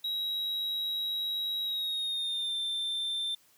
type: tone with pitch glide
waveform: triangle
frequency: 3847 to 3569 Hz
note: B7 to A7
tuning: -46 to +24 cents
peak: -29 dBFS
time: 0.04-3.35 s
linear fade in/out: 5 ms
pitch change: -130 cents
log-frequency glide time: 1.62-2.57 s
effects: white hiss -64 dBFS RMS until 3.57 s + high-pass 60 Hz 12 dB/octave